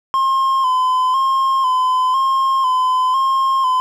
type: tone with vibrato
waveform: triangle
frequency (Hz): 1043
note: C6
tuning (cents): -6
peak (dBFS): -11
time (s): 0.14-3.8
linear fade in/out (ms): 0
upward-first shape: square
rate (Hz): 1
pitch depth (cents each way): 40
effects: none